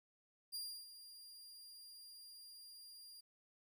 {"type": "tone with ADSR envelope", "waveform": "sawtooth", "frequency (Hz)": 4795, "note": "D8", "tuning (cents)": 35, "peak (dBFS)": -39, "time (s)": [0.52, 3.21], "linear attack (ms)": 26, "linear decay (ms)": 310, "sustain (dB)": -13, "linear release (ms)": 11, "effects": ["13-bit"]}